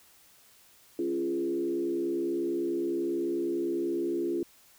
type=tone with frequency modulation; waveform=sine; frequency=343.9 Hz; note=F4; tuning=27 cents flat; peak=-27 dBFS; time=0.99-4.43 s; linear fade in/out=2 ms; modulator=69.4 Hz; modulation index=0.9; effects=white hiss -59 dBFS RMS until 4.78 s